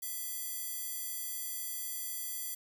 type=tone with high-pass filter; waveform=square; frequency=666 Hz; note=E5; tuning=18 cents sharp; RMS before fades=-39 dBFS; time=0.02-2.55 s; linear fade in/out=10 ms; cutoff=9600 Hz; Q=0.58; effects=none